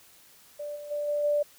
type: tone with level steps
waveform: sine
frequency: 587.3 Hz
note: D5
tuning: in tune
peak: -33 / -38 / -28 / -25 / -22 dBFS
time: 0.59-1.43 s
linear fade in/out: 10 ms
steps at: 0.75 / 0.9 / 1.07 / 1.23 s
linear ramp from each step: 20 ms
effects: white hiss -56 dBFS RMS until 1.58 s